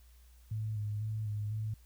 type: tone with vibrato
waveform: sine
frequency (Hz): 106.8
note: G#2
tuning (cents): +49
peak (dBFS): -33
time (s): 0.51-1.74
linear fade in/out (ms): 5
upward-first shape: square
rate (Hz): 2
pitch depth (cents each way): 31
effects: added 60 Hz sine -56 dBFS peak until 1.85 s + white hiss -68 dBFS RMS until 1.85 s